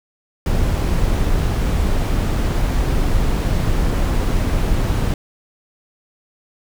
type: noise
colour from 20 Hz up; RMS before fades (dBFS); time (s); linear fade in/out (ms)
brown; -17; 0.46-5.14; 2
effects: none